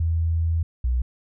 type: tone pair in turn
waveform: sine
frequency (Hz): 82.41 / 61.74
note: E2 / B1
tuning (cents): 0 / 0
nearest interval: perfect fourth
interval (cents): 500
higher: first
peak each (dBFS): -19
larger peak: neither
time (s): 0-0.63 / 0.84-1.02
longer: first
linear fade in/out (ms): 5
effects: none